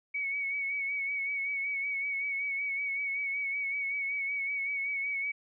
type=tone with vibrato; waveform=sine; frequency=2237 Hz; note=C#7; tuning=15 cents sharp; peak=-30 dBFS; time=0.14-5.32 s; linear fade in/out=10 ms; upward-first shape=sine; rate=5.3 Hz; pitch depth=38 cents each way; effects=none